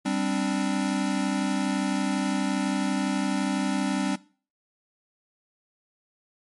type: chord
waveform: square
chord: G suspended fourth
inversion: none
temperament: equal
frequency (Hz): 196 / 261.6 / 293.7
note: G3 / C4 / D4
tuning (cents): 0 / 0 / 0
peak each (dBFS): -29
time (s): 0.05-4.16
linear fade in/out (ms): 10
effects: noise-tail reverb RT60 0.4 s tail -20 dB re dry + MP3 48 kbps